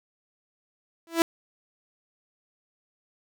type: tone with exponential growth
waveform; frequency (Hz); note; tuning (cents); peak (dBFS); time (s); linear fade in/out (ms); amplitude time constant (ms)
sawtooth; 332.2; E4; +13; -10; 1.07-1.22; 1; 31
effects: none